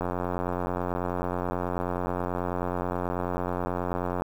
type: click train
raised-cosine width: 1 ms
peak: -15 dBFS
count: 377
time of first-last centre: 0.01-4.221 s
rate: 89.3 Hz
effects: 8-bit